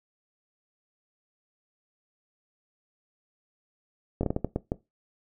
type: slowing click train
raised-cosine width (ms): 2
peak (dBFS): -13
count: 8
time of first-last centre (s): 4.21-4.719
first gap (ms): 22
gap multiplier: 1.39
effects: noise-tail reverb RT60 0.2 s tail -18 dB re dry